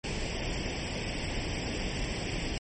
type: noise with comb filter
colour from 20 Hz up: pink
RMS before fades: -33 dBFS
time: 0.04-2.58 s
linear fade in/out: 0 ms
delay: 0.38 ms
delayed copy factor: +0.7
effects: low-pass 7000 Hz 12 dB/octave + MP3 32 kbps